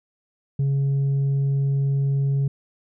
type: tone with tanh clipping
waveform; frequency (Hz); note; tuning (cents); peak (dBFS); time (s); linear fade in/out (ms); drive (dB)
sine; 138.3; C#3; -4; -19; 0.59-2.48; 5; 2
effects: none